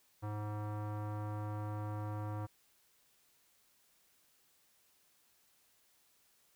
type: tone with low-pass filter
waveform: square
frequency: 105.2 Hz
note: G#2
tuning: 23 cents sharp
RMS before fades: -40 dBFS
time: 0.22-2.47 s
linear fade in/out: 20 ms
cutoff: 1100 Hz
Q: 2.1
effects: white hiss -71 dBFS RMS until 6.55 s